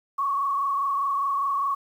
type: tone with frequency modulation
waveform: sine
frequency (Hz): 1113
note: C#6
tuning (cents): +7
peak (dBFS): -22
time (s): 0.18-1.75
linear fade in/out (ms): 10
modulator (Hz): 24.9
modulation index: 1.3
effects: 9-bit